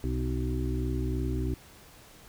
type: harmonic tone with a mistuned harmonic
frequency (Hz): 62.9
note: B1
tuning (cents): +32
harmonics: 1 / 2 / 4 / 5 / 6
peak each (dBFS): -30 / -33 / -36 / -37 / -38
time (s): 0.04-1.54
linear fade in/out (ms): 0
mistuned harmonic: 4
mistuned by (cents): +23
effects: pink hiss -53 dBFS RMS until 2.28 s